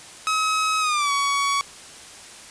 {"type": "tone with pitch glide", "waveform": "sawtooth", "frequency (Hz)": [1277, 1124.6], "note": ["D#6", "C#6"], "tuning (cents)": [45, 25], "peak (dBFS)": -16, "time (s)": [0.27, 1.61], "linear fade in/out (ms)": 0, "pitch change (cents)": -220, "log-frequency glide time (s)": [0.8, 1.12], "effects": ["white hiss -42 dBFS RMS until 2.5 s", "resampled to 22050 Hz"]}